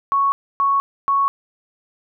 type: tone bursts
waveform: sine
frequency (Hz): 1108.7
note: C#6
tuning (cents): 0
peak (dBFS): -14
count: 3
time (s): 0.12-1.28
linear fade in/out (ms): 0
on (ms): 200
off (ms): 280
effects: none